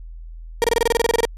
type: tone bursts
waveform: 35% pulse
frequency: 466.2 Hz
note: A#4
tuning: in tune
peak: -12 dBFS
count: 14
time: 0.62-1.252 s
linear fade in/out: 0 ms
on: 21 ms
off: 26 ms
effects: added 41 Hz sine -33 dBFS peak until 1.37 s + resampled to 32000 Hz